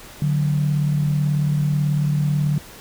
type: tone pair together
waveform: sine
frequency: 147.2 / 185.46 Hz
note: D3 / F#3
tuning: +4 / +4 cents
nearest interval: major third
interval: 400 cents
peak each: -17 / -26 dBFS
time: 0.22-2.58 s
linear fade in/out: 2 ms
effects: pink hiss -41 dBFS RMS until 2.8 s